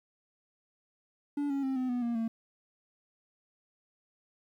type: tone with pitch steps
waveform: triangle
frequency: 287.9 / 276.7 / 265.8 / 255.5 / 245.5 / 235.9 / 226.7 Hz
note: D4 / C#4 / C4 / C4 / B3 / A#3 / A#3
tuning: -34 / -3 / +27 / -41 / -10 / +21 / -48 cents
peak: -27 dBFS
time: 1.37-2.28 s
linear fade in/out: 5 ms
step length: 130 ms
effects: 11-bit